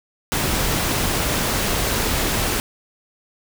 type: noise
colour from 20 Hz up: pink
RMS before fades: -21 dBFS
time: 0.32-2.6 s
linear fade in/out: 0 ms
effects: none